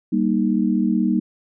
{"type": "chord", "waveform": "sine", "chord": "Eb major", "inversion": "first", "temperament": "equal with one note detuned", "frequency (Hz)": [196, 235.4, 311.1], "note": ["G3", "Bb3", "Eb4"], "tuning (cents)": [0, 17, 0], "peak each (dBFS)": [-20, -20, -22], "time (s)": [0.12, 1.2], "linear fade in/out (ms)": 10, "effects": []}